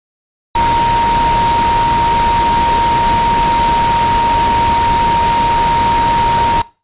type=tone in noise; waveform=sine; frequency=932.3 Hz; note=A#5; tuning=in tune; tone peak=-10 dBFS; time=0.55-6.62 s; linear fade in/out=5 ms; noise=pink; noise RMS=-18 dBFS; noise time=0.55-6.62 s; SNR=+5 dB; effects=noise-tail reverb RT60 0.3 s tail -20 dB re dry + resampled to 8000 Hz